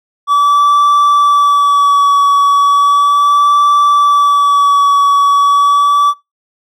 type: tone with vibrato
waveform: triangle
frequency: 1147 Hz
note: D6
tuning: 41 cents flat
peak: -4 dBFS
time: 0.27-6.14 s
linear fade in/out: 50 ms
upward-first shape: sine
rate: 0.36 Hz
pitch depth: 21 cents each way
effects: noise-tail reverb RT60 0.2 s tail -21 dB re dry